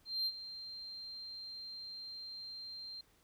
sine tone with ADSR envelope, 4166 Hz, C8, 8 cents flat, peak -29 dBFS, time 0.05-3.01 s, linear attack 210 ms, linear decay 52 ms, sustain -15 dB, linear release 4 ms, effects tanh soft clip ceiling -31 dBFS + pink hiss -70 dBFS RMS until 3.23 s

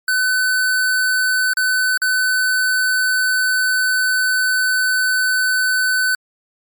square tone with dropouts, 1510 Hz, F#6, 35 cents sharp, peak -15 dBFS, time 0.08-6.15 s, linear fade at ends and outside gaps 2 ms, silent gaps 1.534-1.57 / 1.975-2.018 s, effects MP3 96 kbps

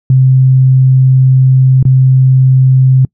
sine tone with dropouts, 130.81 Hz, C3, in tune, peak -3 dBFS, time 0.1-3.05 s, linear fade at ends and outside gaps 2 ms, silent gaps 1.828-1.852 s, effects noise-tail reverb RT60 0.1 s tail -26 dB re dry

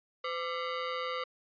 sawtooth ring-modulated tone, 845 Hz, G#5, 30 cents sharp, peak -26 dBFS, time 0.24-1.24 s, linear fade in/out 5 ms, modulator 336 Hz, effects resampled to 11025 Hz

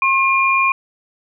sine tone pair together, 1073 / 2409 Hz, C6 / D7, +43 / +43 cents, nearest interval octave + major second, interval 1400 cents, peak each -15 dBFS, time 0.02-0.72 s, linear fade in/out 2 ms, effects none

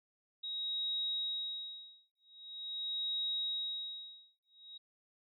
sine tone with tremolo, 3800 Hz, A#7, 33 cents sharp, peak -33 dBFS, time 0.43-4.78 s, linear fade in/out 10 ms, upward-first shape sine, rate 0.44 Hz, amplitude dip 100%, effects none

